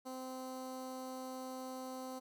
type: tone with notch filter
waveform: 15% pulse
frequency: 258.8 Hz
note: C4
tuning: 19 cents flat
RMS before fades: -45 dBFS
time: 0.05-2.2 s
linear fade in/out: 20 ms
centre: 2500 Hz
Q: 1.1
effects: none